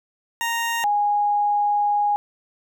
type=tone pair in turn; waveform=20% pulse / sine; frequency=930 / 824.7 Hz; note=A#5 / G#5; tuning=-4 / -12 cents; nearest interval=major second; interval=208 cents; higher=first; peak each=-17 dBFS; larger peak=neither; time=0.41-0.84 / 0.84-2.16 s; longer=second; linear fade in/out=0 ms; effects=none